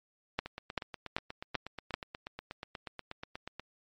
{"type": "two click trains", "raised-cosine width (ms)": 0.3, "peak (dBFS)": [-24, -14], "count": [27, 5], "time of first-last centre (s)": [[0.46, 3.596], [0.39, 1.94]], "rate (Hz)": [8.29, 2.58], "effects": ["MP3 48 kbps"]}